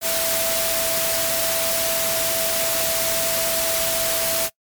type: tone in noise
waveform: sine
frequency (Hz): 660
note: E5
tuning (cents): +2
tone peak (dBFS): -25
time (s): 0.01-4.5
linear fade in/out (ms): 50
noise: white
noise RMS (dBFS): -22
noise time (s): 0.01-4.5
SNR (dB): -6
effects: noise-tail reverb RT60 0.1 s tail -24 dB re dry + MP3 96 kbps